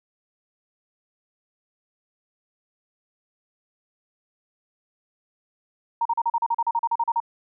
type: tone bursts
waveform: sine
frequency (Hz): 930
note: A#5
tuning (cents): -4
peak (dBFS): -19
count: 15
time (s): 6.01-7.202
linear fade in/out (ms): 5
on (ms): 44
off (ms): 38
effects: none